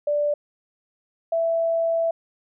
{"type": "tone pair in turn", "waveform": "sine", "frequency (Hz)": [587.3, 662.6], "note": ["D5", "E5"], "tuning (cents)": [0, 9], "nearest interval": "major second", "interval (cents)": 209, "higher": "second", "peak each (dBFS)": -19, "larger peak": "neither", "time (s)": [[0.07, 0.34], [1.32, 2.11]], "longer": "second", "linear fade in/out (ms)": 5, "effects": []}